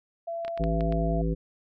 sine tone, 673 Hz, E5, 36 cents sharp, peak -30 dBFS, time 0.27-1.22 s, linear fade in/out 10 ms
clicks, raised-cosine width 0.3 ms, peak -24 dBFS, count 6, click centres 0.449 / 0.48 / 0.576 / 0.639 / 0.808 / 0.924 s
harmonic tone, 54.8 Hz, A1, 6 cents flat, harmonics 1 / 3 / 5 / 7 / 9, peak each -27 / -28 / -34 / -35 / -36 dBFS, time 0.59-1.35 s, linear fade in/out 20 ms
effects none

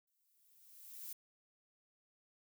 violet noise with exponential growth, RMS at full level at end -45 dBFS, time 0.07-1.13 s, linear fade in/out 5 ms, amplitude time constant 230 ms, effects none

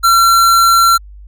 square tone, 1360 Hz, F6, 46 cents flat, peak -7 dBFS, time 0.03-0.98 s, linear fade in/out 20 ms, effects added 50 Hz sine -32 dBFS peak until 1.27 s

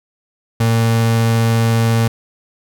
35% pulse tone with vibrato, 114.3 Hz, A#2, 34 cents flat, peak -10 dBFS, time 0.6-2.08 s, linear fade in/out 5 ms, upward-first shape triangle, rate 20 Hz, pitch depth 11 cents each way, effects none

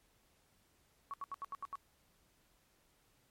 sine tone bursts, 1118 Hz, C#6, 14 cents sharp, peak -39 dBFS, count 7, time 1.11-1.755 s, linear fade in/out 0 ms, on 27 ms, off 76 ms, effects pink hiss -72 dBFS RMS until 3.3 s + MP3 64 kbps

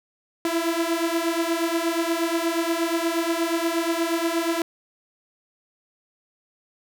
sawtooth beating tone pair, 329.6 / 338 Hz, E4 / E4, 0 / +43 cents, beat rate 8.4 Hz, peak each -21 / -21 dBFS, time 0.45-4.62 s, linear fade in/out 2 ms, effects none

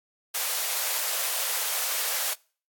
white high-pass noise, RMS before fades -28 dBFS, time 0.34-2.34 s, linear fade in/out 10 ms, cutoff 470 Hz, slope 48 dB/octave, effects noise-tail reverb RT60 0.4 s tail -24 dB re dry + AAC 64 kbps

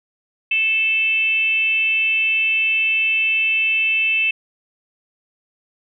sine tone with frequency modulation, 2637 Hz, E7, in tune, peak -15 dBFS, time 0.51-4.31 s, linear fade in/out 5 ms, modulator 441 Hz, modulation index 0.44, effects none

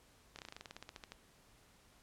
slowing click train, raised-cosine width 0.2 ms, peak -30 dBFS, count 16, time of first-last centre 0.36-1.12 s, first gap 28 ms, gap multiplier 1.08, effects pink hiss -66 dBFS RMS until 2.02 s + low-pass 12000 Hz 12 dB/octave

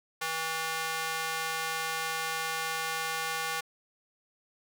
square tone with high-pass filter, 161.6 Hz, E3, 34 cents flat, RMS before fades -33 dBFS, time 0.21-3.61 s, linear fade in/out 10 ms, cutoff 1100 Hz, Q 1, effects none

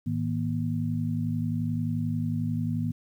sine tone cluster, 107.2 / 158.5 / 239.3 Hz, A2 / D#3 / A#3, -45 / +32 / +46 cents, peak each -30 dBFS, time 0.06-2.92 s, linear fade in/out 10 ms, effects 10-bit

